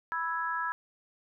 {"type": "chord", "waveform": "sine", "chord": "E major", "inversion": "second", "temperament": "equal", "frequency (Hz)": [987.8, 1318.5, 1661.2], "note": ["B5", "E6", "G#6"], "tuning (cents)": [0, 0, 0], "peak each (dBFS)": -34, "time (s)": [0.12, 0.72], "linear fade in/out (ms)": 0, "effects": []}